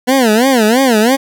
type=tone with vibrato; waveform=20% pulse; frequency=240 Hz; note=B3; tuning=49 cents flat; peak=-3 dBFS; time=0.07-1.17 s; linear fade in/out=20 ms; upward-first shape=sine; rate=3 Hz; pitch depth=220 cents each way; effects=none